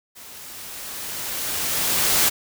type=noise with level ramp; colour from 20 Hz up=white; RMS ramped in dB=-42 to -17 dBFS; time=0.15-2.3 s; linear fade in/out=20 ms; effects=none